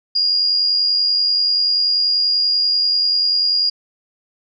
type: tone with amplitude modulation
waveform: sine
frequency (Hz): 4845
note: D#8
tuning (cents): -47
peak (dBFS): -12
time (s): 0.15-3.7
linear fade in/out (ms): 10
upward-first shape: sine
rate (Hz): 90.3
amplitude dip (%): 35
effects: none